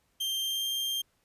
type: tone with pitch glide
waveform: 40% pulse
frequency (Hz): 3160 to 3182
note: G7 to G7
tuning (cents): +13 to +25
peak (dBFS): -28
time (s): 0.2-1.02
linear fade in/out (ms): 10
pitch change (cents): +12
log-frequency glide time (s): 0.41-0.67
effects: pink hiss -72 dBFS RMS until 1.24 s + resampled to 32000 Hz